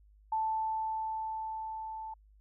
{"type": "tone with level ramp", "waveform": "sine", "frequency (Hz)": 880, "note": "A5", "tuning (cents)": 0, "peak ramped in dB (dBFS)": [-28, -39], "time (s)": [0.32, 2.14], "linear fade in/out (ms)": 5, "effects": ["added 51 Hz sine -58 dBFS peak until 2.4 s"]}